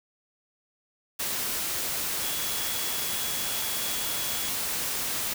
sine tone in noise, 3358 Hz, G#7, 18 cents sharp, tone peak -38 dBFS, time 2.22-4.5 s, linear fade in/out 10 ms, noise white, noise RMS -30 dBFS, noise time 1.19-5.34 s, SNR -11 dB, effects none

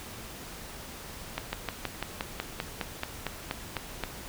slowing click train, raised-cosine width 0.3 ms, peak -14 dBFS, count 14, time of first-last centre 1.38-4.037 s, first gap 150 ms, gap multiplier 1.05, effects pink hiss -43 dBFS RMS until 4.28 s

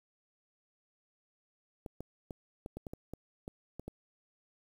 clicks, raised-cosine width 2 ms, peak -28 dBFS, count 11, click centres 1.862 / 2.006 / 2.308 / 2.661 / 2.77 / 2.868 / 2.935 / 3.136 / 3.479 / 3.796 / 3.88 s, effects 9-bit

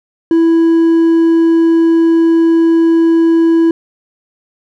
triangle tone with hard clipping, 330.3 Hz, E4, 4 cents sharp, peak -7 dBFS, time 0.31-3.71 s, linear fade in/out 2 ms, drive 5 dB, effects none

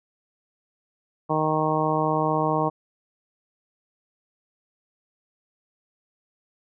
harmonic tone, 155.56 Hz, D#3, in tune, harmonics 1 / 2 / 3 / 4 / 5 / 6 / 7, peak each -28 / -28 / -28 / -28 / -28 / -28 / -28 dBFS, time 1.29-2.7 s, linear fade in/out 20 ms, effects none

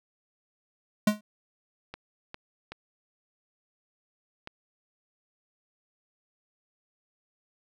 square tone with exponential decay, 210.7 Hz, G#3, 25 cents sharp, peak -17 dBFS, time 1.07-1.21 s, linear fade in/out 5 ms, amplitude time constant 29 ms
clicks, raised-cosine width 0.3 ms, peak -23 dBFS, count 4, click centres 1.94 / 2.344 / 2.72 / 4.474 s
effects none

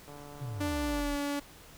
click train, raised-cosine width 1 ms, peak -35 dBFS, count 135, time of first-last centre 0.08-1.004 s, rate 145 Hz
sine exponential sweep, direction down, 139.6 to 35 Hz, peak -35 dBFS, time 0.4-1.17 s, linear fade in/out 20 ms
sawtooth tone with pitch glide, 293.7 to 286.2 Hz, D4 to D4, 0 to -45 cents, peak -27 dBFS, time 0.6-1.4 s, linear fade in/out 10 ms, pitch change -45 cents, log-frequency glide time 0.87-1.17 s
effects pink hiss -53 dBFS RMS until 1.77 s

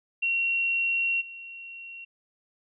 sine tone with level steps, 2738 Hz, F7, 35 cents flat, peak -23 / -39 dBFS, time 0.22-2.05 s, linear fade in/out 10 ms, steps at 1.2 s, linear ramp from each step 20 ms, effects none

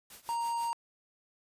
white noise with tremolo, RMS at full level -48 dBFS, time 0.1-0.73 s, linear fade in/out 2 ms, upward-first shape triangle, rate 6.1 Hz, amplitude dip 90%
harmonic tone, 932.3 Hz, A#5, in tune, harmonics 1 / 3 / 5 / 7 / 9, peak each -30 / -51 / -50 / -58 / -49 dBFS, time 0.29-0.73 s, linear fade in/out 0 ms
effects resampled to 32000 Hz

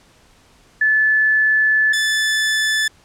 sine / sawtooth tone pair in turn, 1736 / 1744.1 Hz, A6 / A6, -24 / -16 cents, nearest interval unison, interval 8 cents, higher second, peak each -12 dBFS, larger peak neither, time 0.81-1.93 / 1.93-2.88 s, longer first, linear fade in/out 5 ms, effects pink hiss -52 dBFS RMS until 3.04 s + low-pass 9000 Hz 12 dB/octave

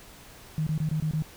sine tone bursts, 155.4 Hz, D#3, 2 cents flat, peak -24 dBFS, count 6, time 0.58-1.222 s, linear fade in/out 0 ms, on 87 ms, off 24 ms, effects pink hiss -49 dBFS RMS until 1.36 s

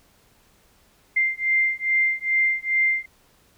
sine beating tone pair, 2093 / 2095.4 Hz, C7 / C7, 0 / +2 cents, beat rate 2.4 Hz, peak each -22 / -22 dBFS, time 1.16-3.06 s, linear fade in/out 10 ms, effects pink hiss -59 dBFS RMS until 3.57 s

